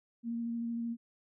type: tone with vibrato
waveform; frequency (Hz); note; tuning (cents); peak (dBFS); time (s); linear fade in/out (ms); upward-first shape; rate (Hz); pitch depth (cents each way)
sine; 233.1; A#3; 0; -33; 0.23-0.97; 50; square; 13; 10
effects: none